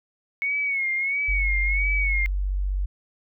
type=tone with vibrato; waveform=sine; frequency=2200 Hz; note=C#7; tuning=14 cents flat; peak=-22 dBFS; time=0.42-2.26 s; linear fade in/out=0 ms; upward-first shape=sine; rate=1.5 Hz; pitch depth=72 cents each way
type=tone; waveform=sine; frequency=47.75 Hz; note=G1; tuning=45 cents flat; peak=-22 dBFS; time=1.28-2.86 s; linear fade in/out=10 ms
effects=none